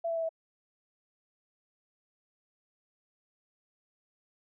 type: tone with pitch steps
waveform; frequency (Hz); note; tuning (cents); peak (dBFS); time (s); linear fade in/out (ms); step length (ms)
sine; 670 / 663.5 / 657 / 650.6; E5 / E5 / E5 / E5; +28 / +11 / -6 / -23; -29; 0.04-0.292; 10; 63
effects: none